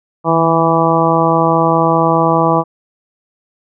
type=harmonic tone with a mistuned harmonic; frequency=164.81 Hz; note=E3; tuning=in tune; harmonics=1 / 2 / 3 / 4 / 5 / 6 / 7; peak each=-17 / -17 / -17 / -17 / -17 / -17 / -17 dBFS; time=0.24-2.64 s; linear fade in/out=50 ms; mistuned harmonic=1; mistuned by=-35 cents; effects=none